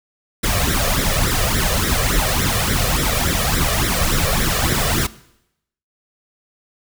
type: noise with flanger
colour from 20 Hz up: pink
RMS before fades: -18 dBFS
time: 0.43-5.07 s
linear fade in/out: 10 ms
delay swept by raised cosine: 0.53 to 1.73 ms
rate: 3.5 Hz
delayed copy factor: +0.8
effects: noise-tail reverb RT60 0.8 s tail -19 dB re dry